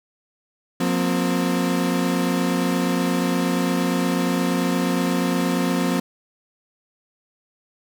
35% pulse chord, F suspended fourth, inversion none, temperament equal with one note detuned, 178.59 / 233.1 / 261.6 Hz, F3 / Bb3 / C4, +39 / 0 / 0 cents, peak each -21 / -25 / -21 dBFS, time 0.8-6 s, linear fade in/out 5 ms, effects none

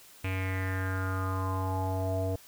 square tone with low-pass filter sweep, 94.4 Hz, F#2, 35 cents sharp, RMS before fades -31 dBFS, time 0.24-2.36 s, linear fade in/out 5 ms, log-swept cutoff 2500 to 580 Hz, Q 5.8, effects white hiss -54 dBFS RMS until 2.47 s

